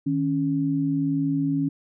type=tone pair together; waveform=sine; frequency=155.56 / 277.2 Hz; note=D#3 / C#4; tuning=0 / 0 cents; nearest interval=minor seventh; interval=1000 cents; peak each=-26 / -22 dBFS; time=0.06-1.69 s; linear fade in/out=10 ms; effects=none